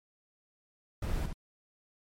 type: noise with echo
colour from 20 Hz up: brown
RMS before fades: -32 dBFS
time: 1.02-1.26 s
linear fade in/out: 5 ms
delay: 71 ms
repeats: 1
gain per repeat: -6 dB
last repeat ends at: 1.331 s
effects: MP3 64 kbps